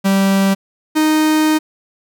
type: tone pair in turn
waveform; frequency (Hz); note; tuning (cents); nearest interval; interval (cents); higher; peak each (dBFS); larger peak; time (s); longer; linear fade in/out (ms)
45% pulse; 194.8 / 310; G3 / D#4; -11 / -6; minor sixth; 805; second; -11; neither; 0.04-0.55 / 0.95-1.59; second; 20
effects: none